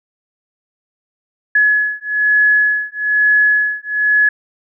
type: beating tone pair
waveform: sine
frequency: 1696 / 1697.1 Hz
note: G#6 / G#6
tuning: +36 / +37 cents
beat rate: 1.1 Hz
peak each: -14 dBFS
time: 1.55-4.29 s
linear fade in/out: 5 ms
effects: none